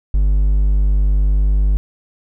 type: tone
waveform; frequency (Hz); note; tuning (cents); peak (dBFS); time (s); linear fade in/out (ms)
triangle; 49.94; G1; +33; -9; 0.14-1.77; 0
effects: none